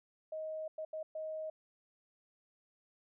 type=tone bursts at uneven times; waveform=sine; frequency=628 Hz; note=D#5; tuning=16 cents sharp; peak=-38 dBFS; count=4; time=0.32-0.68 / 0.78-0.85 / 0.93-1.03 / 1.15-1.5 s; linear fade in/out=5 ms; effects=none